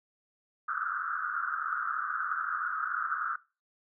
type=band-pass noise; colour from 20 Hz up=white; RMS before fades=-33 dBFS; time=0.68-3.36 s; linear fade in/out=5 ms; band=1200 to 1500 Hz; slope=96 dB/octave; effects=noise-tail reverb RT60 0.3 s tail -20 dB re dry